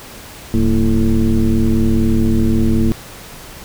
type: tone with frequency modulation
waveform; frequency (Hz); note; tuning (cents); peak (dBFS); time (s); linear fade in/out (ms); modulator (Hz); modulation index
sine; 123.47; B2; 0; -10; 0.54-2.92; 0; 104; 1.9
effects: pink hiss -35 dBFS RMS until 3.64 s